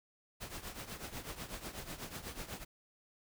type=noise with tremolo; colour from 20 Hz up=pink; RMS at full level=-42 dBFS; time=0.4-2.65 s; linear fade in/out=20 ms; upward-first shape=triangle; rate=8.1 Hz; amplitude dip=80%; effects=none